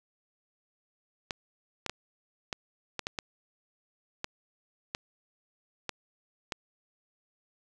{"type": "clicks", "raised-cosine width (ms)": 0.2, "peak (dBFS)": -15, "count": 11, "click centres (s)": [1.308, 1.863, 1.896, 2.528, 2.993, 3.069, 3.188, 4.244, 4.949, 5.893, 6.522], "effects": []}